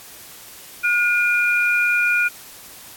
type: tone pair together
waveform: sine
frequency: 1440 / 2418 Hz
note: F#6 / D7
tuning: -47 / +50 cents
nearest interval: major sixth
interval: 897 cents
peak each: -18 dBFS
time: 0.83-2.29 s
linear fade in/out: 20 ms
effects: white hiss -41 dBFS RMS until 2.96 s + AAC 64 kbps